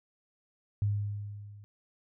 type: tone with level ramp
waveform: sine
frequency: 102.7 Hz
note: G#2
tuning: 19 cents flat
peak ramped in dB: -24 to -48 dBFS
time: 0.82-1.64 s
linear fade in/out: 0 ms
effects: none